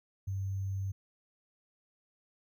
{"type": "tone with sample-and-hold", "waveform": "sine", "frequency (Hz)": 96.8, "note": "G2", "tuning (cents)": -21, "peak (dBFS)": -32, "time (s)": [0.27, 0.92], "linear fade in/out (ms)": 10, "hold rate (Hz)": 6300, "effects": []}